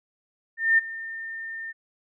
sine tone with ADSR envelope, 1810 Hz, A6, 48 cents sharp, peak -14 dBFS, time 0.57-1.73 s, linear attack 210 ms, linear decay 18 ms, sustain -18 dB, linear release 28 ms, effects none

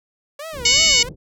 sawtooth tone with vibrato, 554.4 Hz, C#5, in tune, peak -26 dBFS, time 0.39-1.09 s, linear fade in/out 5 ms, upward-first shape sine, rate 2.8 Hz, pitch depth 280 cents each way
pink low-pass noise, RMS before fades -34 dBFS, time 0.52-1.16 s, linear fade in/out 50 ms, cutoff 450 Hz, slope 24 dB/octave
harmonic tone, 739 Hz, F#5, 2 cents flat, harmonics 3 / 4 / 5 / 6 / 7 / 8 / 9 / 10, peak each -19 / -18 / -24 / -20 / -20 / -22 / -24 / -21 dBFS, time 0.65-1.03 s, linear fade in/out 5 ms
effects none

